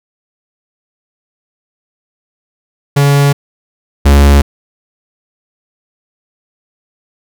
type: tone pair in turn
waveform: 45% pulse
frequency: 141.6 / 70.8 Hz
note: C#3 / C#2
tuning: +37 / +37 cents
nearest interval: octave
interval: 1200 cents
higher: first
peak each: -6 / -3 dBFS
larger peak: second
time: 2.96-3.33 / 4.05-4.42 s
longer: neither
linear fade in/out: 10 ms
effects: none